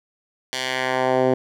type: tone with band-pass filter sweep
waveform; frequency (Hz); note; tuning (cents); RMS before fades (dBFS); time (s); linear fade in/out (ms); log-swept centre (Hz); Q
10% pulse; 129.3; C3; -20; -21; 0.53-1.34; 0; 4300 to 380; 1
effects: none